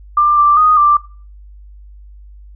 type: tone with pitch steps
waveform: sine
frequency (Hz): 1189 / 1177 / 1241 / 1179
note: D6 / D6 / D#6 / D6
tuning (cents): +21 / +3 / -5 / +6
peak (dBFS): -7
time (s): 0.17-0.97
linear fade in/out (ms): 5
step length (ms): 200
effects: noise-tail reverb RT60 0.4 s tail -20 dB re dry + added 50 Hz sine -35 dBFS peak until 2.55 s